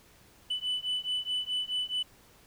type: beating tone pair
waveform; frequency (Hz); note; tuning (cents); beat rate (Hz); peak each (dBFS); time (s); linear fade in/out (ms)
sine; 2988 / 2992.7; F#7 / F#7; +16 / +19; 4.7; -31; 0.5-2.03; 10
effects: tanh soft clip ceiling -26 dBFS + pink hiss -59 dBFS RMS until 2.46 s